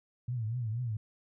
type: tone with vibrato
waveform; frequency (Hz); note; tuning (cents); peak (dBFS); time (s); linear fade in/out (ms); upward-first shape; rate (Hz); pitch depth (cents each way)
sine; 116.2; A#2; -5; -31; 0.28-0.97; 5; triangle; 4.2; 170
effects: none